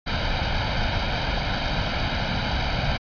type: noise with comb filter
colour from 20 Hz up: pink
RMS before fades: -24 dBFS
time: 0.06-2.98 s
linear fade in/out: 20 ms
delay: 1.3 ms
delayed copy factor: +0.65
effects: resampled to 11025 Hz